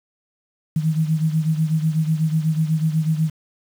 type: beating tone pair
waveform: sine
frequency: 156.4 / 164.5 Hz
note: D#3 / E3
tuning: +9 / -3 cents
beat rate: 8.1 Hz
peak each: -18 / -23 dBFS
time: 0.76-3.3 s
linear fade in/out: 5 ms
effects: 7-bit